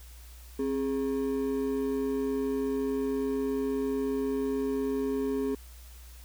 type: ring-modulated tone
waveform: triangle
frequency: 340.4 Hz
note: F4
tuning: 44 cents flat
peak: -22 dBFS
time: 0.59-5.55 s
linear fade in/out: 5 ms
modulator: 74.2 Hz
effects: added 60 Hz sine -46 dBFS peak until 6.24 s + white hiss -55 dBFS RMS until 6.24 s